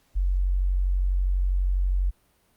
sine tone, 46.12 Hz, F#1, 5 cents flat, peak -20 dBFS, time 0.15-2.11 s, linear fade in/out 20 ms, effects pink hiss -65 dBFS RMS until 2.56 s + Opus 48 kbps

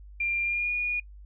sine tone with pitch glide, 2387 to 2444 Hz, D7 to D#7, +28 to -32 cents, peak -25 dBFS, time 0.2-1 s, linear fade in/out 5 ms, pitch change +40 cents, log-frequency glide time 0.43-0.72 s, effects noise-tail reverb RT60 0.1 s tail -24 dB re dry + added 50 Hz sine -44 dBFS peak until 1.25 s

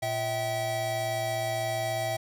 square tone cluster, 115.2 / 651 / 770 Hz, A#2 / E5 / G5, -20 / -22 / -31 cents, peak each -36 / -31 / -34 dBFS, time 0.02-2.17 s, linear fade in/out 10 ms, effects none

